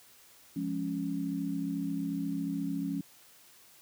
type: chord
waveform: sine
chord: Db major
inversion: first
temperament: equal with one note detuned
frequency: 174.61 / 208.6 / 277.2 Hz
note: F3 / Ab3 / Db4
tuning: 0 / +8 / 0 cents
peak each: -36 / -38 / -33 dBFS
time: 0.56-3.01 s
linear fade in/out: 5 ms
effects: white hiss -58 dBFS RMS until 3.81 s + high-pass 60 Hz 12 dB/octave